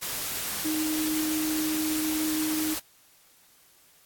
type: tone in noise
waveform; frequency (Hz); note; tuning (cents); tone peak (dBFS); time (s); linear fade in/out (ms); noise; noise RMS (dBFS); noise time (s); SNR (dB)
sine; 311.1; D#4; 0; -26; 0.64-2.75; 20; white; -32; 0.01-2.8; +3
effects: white hiss -59 dBFS RMS until 4.05 s + AAC 64 kbps